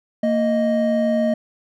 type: tone pair together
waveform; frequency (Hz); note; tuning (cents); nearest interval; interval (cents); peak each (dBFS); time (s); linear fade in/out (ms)
triangle; 229.9 / 622.3; A#3 / D#5; -24 / 0; octave + perfect fourth; 1724; -17; 0.23-1.34; 5
effects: none